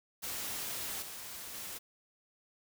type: noise with level steps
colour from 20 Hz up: white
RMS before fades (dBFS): -39 / -45 / -43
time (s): 0.22-1.79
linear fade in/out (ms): 20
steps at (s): 1.02 / 1.54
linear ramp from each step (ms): 2
effects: none